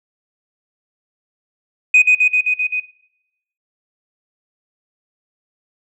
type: tone with echo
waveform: sine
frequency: 2497 Hz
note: D#7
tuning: 6 cents sharp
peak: -5 dBFS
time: 1.94-2.02 s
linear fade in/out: 5 ms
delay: 130 ms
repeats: 6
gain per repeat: -2 dB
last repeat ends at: 2.8 s
effects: noise-tail reverb RT60 0.8 s tail -18 dB re dry + tanh soft clip ceiling -4 dBFS